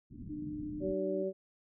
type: low-pass noise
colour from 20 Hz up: white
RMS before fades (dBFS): -46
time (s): 0.1-0.94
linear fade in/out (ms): 20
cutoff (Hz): 280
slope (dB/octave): 48
type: tone with pitch glide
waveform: sine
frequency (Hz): 300.3 to 303.4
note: D4 to D#4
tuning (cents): +39 to -44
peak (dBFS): -38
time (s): 0.29-1.24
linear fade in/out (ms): 20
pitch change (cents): +17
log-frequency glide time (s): 0.97-1.12
type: harmonic tone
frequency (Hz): 190.8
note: G3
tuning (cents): -47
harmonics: 1 / 2 / 3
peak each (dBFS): -40 / -34 / -36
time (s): 0.8-1.33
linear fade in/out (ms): 50
effects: none